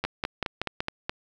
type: two click trains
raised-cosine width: 0.3 ms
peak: -12 / -11 dBFS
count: 6 / 5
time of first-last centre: 0.04-1.095 / 0.05-0.805 s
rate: 4.74 / 5.3 Hz
effects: none